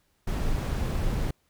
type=noise; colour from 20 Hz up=brown; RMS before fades=-27 dBFS; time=0.27-1.31 s; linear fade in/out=5 ms; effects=pink hiss -70 dBFS RMS until 1.49 s